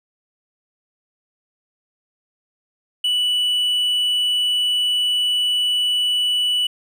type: tone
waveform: triangle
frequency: 2960 Hz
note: F#7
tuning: in tune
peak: -15 dBFS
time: 3.04-6.67 s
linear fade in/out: 5 ms
effects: none